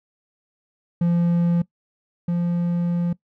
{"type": "tone pair in turn", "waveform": "triangle", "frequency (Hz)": [171.9, 173.2], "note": ["F3", "F3"], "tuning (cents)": [-27, -14], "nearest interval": "unison", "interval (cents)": 13, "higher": "second", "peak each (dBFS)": [-14, -17], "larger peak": "first", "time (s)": [[1.01, 1.62], [2.28, 3.13]], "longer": "second", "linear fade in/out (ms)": 5, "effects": ["noise-tail reverb RT60 0.1 s tail -20 dB re dry"]}